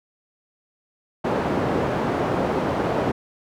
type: band-pass noise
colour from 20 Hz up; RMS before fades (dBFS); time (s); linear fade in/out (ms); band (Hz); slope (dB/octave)
white; -23; 1.24-3.12; 10; 100 to 650; 12
effects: none